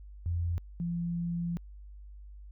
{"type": "tone pair in turn", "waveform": "sine", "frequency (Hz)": [85.6, 171.2], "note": ["F2", "F3"], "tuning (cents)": [-34, -34], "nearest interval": "octave", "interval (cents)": 1200, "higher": "second", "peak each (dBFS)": [-28, -30], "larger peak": "first", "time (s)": [[0.26, 0.58], [0.8, 1.57]], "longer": "second", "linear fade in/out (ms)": 0, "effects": ["added 50 Hz sine -45 dBFS peak until 2.51 s"]}